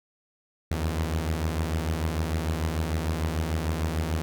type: beating tone pair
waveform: sawtooth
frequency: 78.6 / 85.3 Hz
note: D#2 / F2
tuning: +18 / -40 cents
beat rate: 6.7 Hz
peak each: -23 / -27 dBFS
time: 0.71-4.22 s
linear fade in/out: 0 ms
effects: none